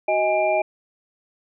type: tone cluster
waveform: sine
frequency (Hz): 372.6 / 630 / 825 / 2381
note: F#4 / D#5 / G#5 / D7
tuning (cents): +12 / +21 / -12 / +23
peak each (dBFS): -28 / -19 / -24 / -27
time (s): 0.08-0.62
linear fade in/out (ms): 5
effects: none